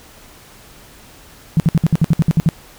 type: tone bursts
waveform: sine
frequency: 161.2 Hz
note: E3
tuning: 38 cents flat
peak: -8 dBFS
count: 11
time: 1.57-2.489 s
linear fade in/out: 0 ms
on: 29 ms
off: 60 ms
effects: pink hiss -43 dBFS RMS until 2.78 s